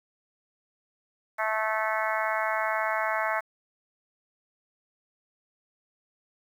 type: harmonic tone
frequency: 218.1 Hz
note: A3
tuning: 15 cents flat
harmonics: 3 / 4 / 5 / 6 / 7 / 8 / 9 / 10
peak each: -31 / -32 / -33 / -34 / -34 / -35 / -36 / -36 dBFS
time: 1.38-3.41 s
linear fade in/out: 20 ms
effects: 9-bit